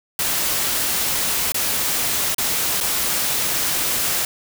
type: noise with dropouts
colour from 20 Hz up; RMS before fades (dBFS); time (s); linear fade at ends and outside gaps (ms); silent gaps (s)
white; -21; 0.19-4.25; 2; 1.521-1.544 / 2.346-2.382 / 2.804-2.809
effects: none

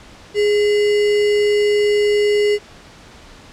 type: tone with sample-and-hold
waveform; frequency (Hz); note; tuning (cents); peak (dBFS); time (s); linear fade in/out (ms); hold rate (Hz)
sine; 415.3; G#4; 0; -12; 0.34-2.59; 50; 2450
effects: pink hiss -42 dBFS RMS until 3.52 s + low-pass 6000 Hz 12 dB/octave

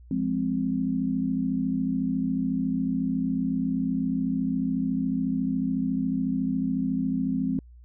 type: chord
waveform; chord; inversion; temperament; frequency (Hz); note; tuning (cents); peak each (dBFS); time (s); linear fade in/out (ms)
sine; F minor; none; equal with one note detuned; 173.61 / 207.7 / 261.6; F3 / Ab3 / C4; -10 / 0 / 0; -30 / -29 / -26; 0.11-7.59; 2
effects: added 60 Hz sine -46 dBFS peak until 7.84 s

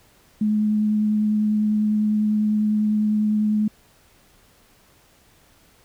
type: tone with vibrato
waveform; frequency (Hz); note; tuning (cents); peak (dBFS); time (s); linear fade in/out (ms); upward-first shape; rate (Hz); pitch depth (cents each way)
sine; 212.4; G#3; +39; -17; 0.41-3.68; 5; sine; 10; 10
effects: pink hiss -56 dBFS RMS until 5.84 s

